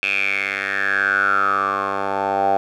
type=tone with band-pass filter sweep; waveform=10% pulse; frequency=98.3 Hz; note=G2; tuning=5 cents sharp; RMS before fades=-20 dBFS; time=0.03-2.57 s; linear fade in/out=0 ms; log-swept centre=2600 to 750 Hz; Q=9.6; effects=none